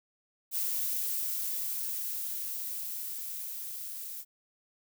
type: noise with level ramp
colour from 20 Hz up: violet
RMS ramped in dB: -31 to -41 dBFS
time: 0.51-4.25 s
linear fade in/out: 50 ms
effects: none